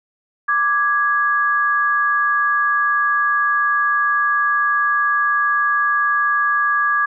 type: tone pair together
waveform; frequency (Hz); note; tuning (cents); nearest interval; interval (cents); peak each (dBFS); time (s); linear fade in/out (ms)
sine; 1174.6 / 1661.2; D6 / G#6; 0 / 0; tritone; 600; -17; 0.48-7.06; 10
effects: none